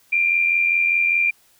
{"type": "tone pair together", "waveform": "sine", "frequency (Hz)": [2376, 2461], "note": ["D7", "D#7"], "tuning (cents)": [20, -20], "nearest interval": "minor second", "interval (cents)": 60, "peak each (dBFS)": [-16, -24], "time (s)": [0.12, 1.31], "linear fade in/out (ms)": 10, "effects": ["white hiss -57 dBFS RMS until 1.59 s"]}